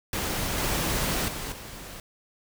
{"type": "noise with level steps", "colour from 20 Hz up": "pink", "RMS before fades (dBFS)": [-29, -27, -34, -41], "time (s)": [0.13, 2], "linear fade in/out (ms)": 2, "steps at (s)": [0.58, 1.28, 1.52], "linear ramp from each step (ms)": 2, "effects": []}